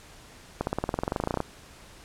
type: accelerating click train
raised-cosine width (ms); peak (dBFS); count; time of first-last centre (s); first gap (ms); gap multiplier
1; -12; 19; 0.61-1.404; 61; 0.96
effects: pink hiss -50 dBFS RMS until 2.04 s + low-pass 10000 Hz 12 dB/octave